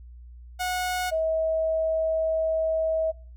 sawtooth / sine tone pair in turn, 730 / 641.5 Hz, F#5 / E5, -24 / -47 cents, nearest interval major second, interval 223 cents, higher first, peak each -22 dBFS, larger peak neither, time 0.59-1.11 / 1.11-3.12 s, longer second, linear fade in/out 20 ms, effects noise-tail reverb RT60 0.4 s tail -21 dB re dry + added 60 Hz sine -42 dBFS peak until 3.36 s

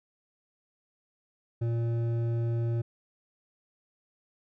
sine tone with hard clipping, 116.54 Hz, A#2, in tune, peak -28 dBFS, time 1.61-2.82 s, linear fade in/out 10 ms, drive 9 dB, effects none

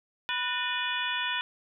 harmonic tone with a mistuned harmonic, 492.4 Hz, B4, 5 cents flat, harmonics 2 / 3 / 4 / 5 / 6 / 7, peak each -35 / -35 / -35 / -35 / -35 / -35 dBFS, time 0.29-1.41 s, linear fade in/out 0 ms, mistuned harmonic 4, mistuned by -140 cents, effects none

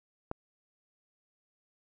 click, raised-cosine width 1 ms, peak -20 dBFS, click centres 0.314 s, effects none

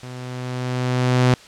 sawtooth tone with level ramp, 125.9 Hz, B2, 34 cents sharp, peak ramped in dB -29 to -8 dBFS, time 0.03-1.34 s, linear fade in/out 0 ms, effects white hiss -44 dBFS RMS until 1.47 s + low-pass 6000 Hz 12 dB/octave

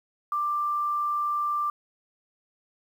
sine tone with quantisation, 1182 Hz, D6, 11 cents sharp, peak -24 dBFS, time 0.32-1.7 s, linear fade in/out 2 ms, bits 9, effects none

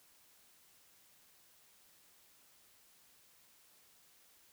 silence, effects white hiss -66 dBFS RMS until 4.52 s

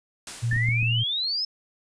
white noise with exponential decay, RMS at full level -34 dBFS, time 0.27-1.1 s, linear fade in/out 2 ms, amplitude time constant 180 ms
sine tone with vibrato, 116.54 Hz, A#2, in tune, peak -22 dBFS, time 0.42-1.04 s, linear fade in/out 20 ms, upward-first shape triangle, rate 4.3 Hz, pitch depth 20 cents each way
sine exponential sweep, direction up, 1741 to 5274 Hz, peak -24 dBFS, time 0.51-1.45 s, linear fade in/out 5 ms
clicks, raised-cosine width 5 ms, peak -21 dBFS, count 4, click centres 0.53 / 0.564 / 0.688 / 0.828 s
effects resampled to 22050 Hz

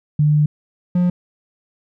sine / triangle tone pair in turn, 149.7 / 178.02 Hz, D3 / F3, +33 / +33 cents, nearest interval minor third, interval 300 cents, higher second, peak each -11 dBFS, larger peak neither, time 0.19-0.46 / 0.95-1.1 s, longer first, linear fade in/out 5 ms, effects none

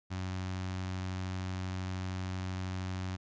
sawtooth tone with notch filter, 92.9 Hz, F#2, 7 cents sharp, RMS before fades -37 dBFS, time 0.1-3.17 s, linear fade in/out 20 ms, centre 470 Hz, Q 1.4, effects resampled to 16000 Hz

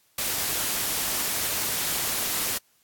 white noise, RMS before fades -27 dBFS, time 0.18-2.58 s, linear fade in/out 5 ms, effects white hiss -64 dBFS RMS until 2.83 s + AAC 64 kbps

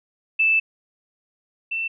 sine tone pair in turn, 2637 / 2678 Hz, E7 / E7, 0 / +27 cents, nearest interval unison, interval 27 cents, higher second, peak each -15 / -23 dBFS, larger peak first, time 0.39-0.6 / 1.71-1.88 s, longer first, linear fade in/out 10 ms, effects none

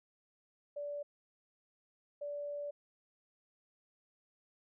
sine tone bursts at uneven times, 580 Hz, D5, 22 cents flat, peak -38 dBFS, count 2, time 0.76-1.03 / 2.21-2.71 s, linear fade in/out 10 ms, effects none

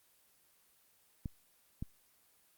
clicks, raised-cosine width 5 ms, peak -26 / -26 dBFS, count 2, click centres 1.258 / 1.825 s, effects white hiss -69 dBFS RMS until 2.57 s + Opus 24 kbps

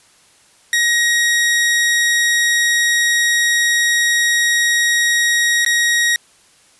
sawtooth tone with dropouts, 1889 Hz, A#6, 22 cents sharp, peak -9 dBFS, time 0.73-6.16 s, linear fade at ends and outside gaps 1 ms, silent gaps 5.649-5.662 s, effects white hiss -51 dBFS RMS until 6.79 s + resampled to 24000 Hz

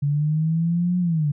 sine linear two-way sweep, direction up then down, 141.5 to 181 to 141.5 Hz, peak -18 dBFS, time 0.02-1.32 s, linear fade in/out 10 ms, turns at 0.99 s, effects none

